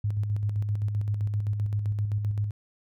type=tone with tremolo; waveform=sine; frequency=103.83 Hz; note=G#2; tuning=in tune; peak=-23 dBFS; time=0.04-2.51 s; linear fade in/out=5 ms; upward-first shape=square; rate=7.7 Hz; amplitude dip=40%; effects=none